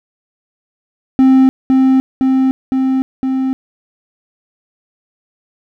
triangle tone with echo, 263.1 Hz, C4, 10 cents sharp, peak -3 dBFS, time 1.19-1.49 s, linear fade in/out 0 ms, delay 510 ms, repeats 4, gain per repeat -2 dB, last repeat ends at 3.53 s, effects none

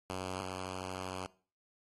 5% pulse tone pair in turn, 93 / 93 Hz, F#2 / F#2, +9 / +9 cents, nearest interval unison, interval 0 cents, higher neither, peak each -26 / -28 dBFS, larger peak first, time 0.1-0.41 / 0.41-1.26 s, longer second, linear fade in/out 0 ms, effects noise-tail reverb RT60 0.4 s tail -21 dB re dry + AAC 32 kbps

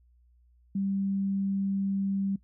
sine tone, 196 Hz, G3, in tune, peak -26 dBFS, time 0.75-2.36 s, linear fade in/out 5 ms, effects noise-tail reverb RT60 0.1 s tail -19 dB re dry + added 60 Hz sine -59 dBFS peak until 2.43 s

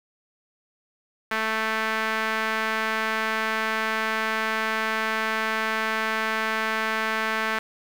sawtooth tone with band-pass filter, 220 Hz, A3, in tune, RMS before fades -26 dBFS, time 1.31-7.59 s, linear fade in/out 5 ms, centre 1700 Hz, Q 1.7, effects 7-bit

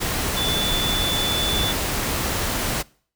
sine tone in noise, 3482 Hz, A7, 19 cents flat, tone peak -23 dBFS, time 0.36-1.73 s, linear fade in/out 20 ms, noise pink, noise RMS -24 dBFS, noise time 0-2.83 s, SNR -2 dB, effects noise-tail reverb RT60 0.5 s tail -24 dB re dry

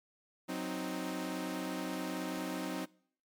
sawtooth chord, C diminished, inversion second, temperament equal, 185 / 261.6 / 311.1 Hz, Gb3 / C4 / Eb4, 0 / 0 / 0 cents, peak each -37 / -36 / -36 dBFS, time 0.48-2.86 s, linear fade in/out 20 ms, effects noise-tail reverb RT60 0.6 s tail -24 dB re dry + MP3 96 kbps

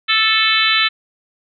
harmonic tone with a mistuned harmonic, 440 Hz, A4, in tune, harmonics 3 / 4 / 5 / 6 / 7 / 8 / 9, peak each -20 / -20 / -20 / -20 / -20 / -20 / -20 dBFS, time 0.08-0.89 s, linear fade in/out 20 ms, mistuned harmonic 6, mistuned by -15 cents, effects none

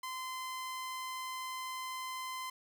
sawtooth tone, 1032 Hz, C6, 24 cents flat, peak -35 dBFS, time 0.03-2.5 s, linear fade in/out 5 ms, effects none

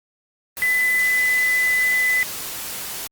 sine tone in noise, 2004 Hz, B6, 25 cents sharp, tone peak -16 dBFS, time 0.62-2.23 s, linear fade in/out 0 ms, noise white, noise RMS -30 dBFS, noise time 0.57-3.07 s, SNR +11 dB, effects Opus 32 kbps

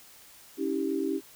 sine chord, C# diminished, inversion none, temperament equal with one note detuned, 277.2 / 323 / 392 Hz, C#4 / E4 / G4, 0 / -35 / 0 cents, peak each -31 dBFS, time 0.57-1.21 s, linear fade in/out 50 ms, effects white hiss -53 dBFS RMS until 1.35 s

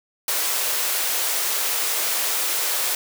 white high-pass noise, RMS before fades -23 dBFS, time 0.28-2.95 s, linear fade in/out 2 ms, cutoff 380 Hz, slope 24 dB/octave, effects none

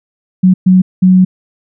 sine tone bursts at uneven times, 185 Hz, F#3, in tune, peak -3 dBFS, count 3, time 0.43-0.54 / 0.66-0.82 / 1.02-1.25 s, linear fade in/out 10 ms, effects none

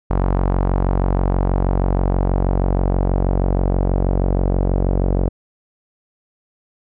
sawtooth tone with low-pass filter sweep, 46.25 Hz, F#1, in tune, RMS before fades -17 dBFS, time 0.1-5.29 s, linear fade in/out 10 ms, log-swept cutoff 980 to 580 Hz, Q 1.5, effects none

